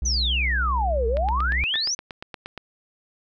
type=tone with vibrato; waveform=triangle; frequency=63 Hz; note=B1; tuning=35 cents sharp; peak=-21 dBFS; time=0.02-1.64 s; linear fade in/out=0 ms; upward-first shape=sine; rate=3.2 Hz; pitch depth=19 cents each way
type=exponential two-way sweep; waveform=sine; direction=down then up; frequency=6272 to 438.6 to 6272 Hz; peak=-22 dBFS; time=0.05-1.95 s; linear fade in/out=10 ms; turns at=1.07 s
type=click train; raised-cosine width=0.3 ms; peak=-18 dBFS; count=13; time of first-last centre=1.17-2.577 s; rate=8.53 Hz
type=tone with exponential decay; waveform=sine; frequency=1785 Hz; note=A6; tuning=24 cents sharp; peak=-22 dBFS; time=1.74-1.91 s; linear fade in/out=0 ms; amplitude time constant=35 ms
effects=none